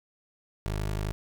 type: tone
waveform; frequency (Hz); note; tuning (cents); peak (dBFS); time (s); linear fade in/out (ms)
20% pulse; 51.6; G#1; -10; -24; 0.66-1.12; 0
effects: none